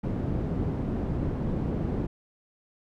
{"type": "low-pass noise", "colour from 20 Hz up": "white", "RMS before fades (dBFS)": -29, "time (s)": [0.03, 2.07], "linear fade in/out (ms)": 10, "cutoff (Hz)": 240, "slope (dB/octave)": 12, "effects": []}